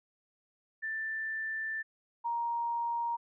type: tone pair in turn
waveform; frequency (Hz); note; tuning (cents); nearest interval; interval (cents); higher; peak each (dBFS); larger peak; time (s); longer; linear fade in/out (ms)
sine; 1771 / 938.2; A6 / A#5; +11 / +11; major seventh; 1100; first; -33 / -30; second; 0.82-1.83 / 2.24-3.17; first; 20
effects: none